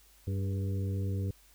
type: harmonic tone with a mistuned harmonic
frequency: 96.9 Hz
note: G2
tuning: 20 cents flat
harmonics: 1 / 2 / 3 / 4 / 5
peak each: -30 / -40 / -44 / -45 / -47 dBFS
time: 0.27-1.31 s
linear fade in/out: 5 ms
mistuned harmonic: 4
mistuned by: +57 cents
effects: added 50 Hz sine -62 dBFS peak until 1.54 s + white hiss -62 dBFS RMS until 1.54 s